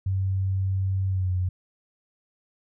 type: tone with pitch glide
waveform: sine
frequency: 95.6 to 91.23 Hz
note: G2 to F#2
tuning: -43 to -24 cents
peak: -22 dBFS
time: 0.06-1.49 s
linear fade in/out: 5 ms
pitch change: -81 cents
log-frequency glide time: 1.08-1.32 s
effects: none